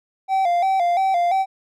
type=tone with vibrato; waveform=triangle; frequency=732 Hz; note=F#5; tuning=19 cents flat; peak=-14 dBFS; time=0.28-1.46 s; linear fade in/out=50 ms; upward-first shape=square; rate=2.9 Hz; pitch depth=86 cents each way; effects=none